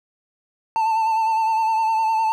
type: tone with vibrato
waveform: triangle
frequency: 888 Hz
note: A5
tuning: 16 cents sharp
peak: -15 dBFS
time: 0.76-2.32 s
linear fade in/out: 0 ms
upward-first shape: sine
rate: 9.8 Hz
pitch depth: 34 cents each way
effects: none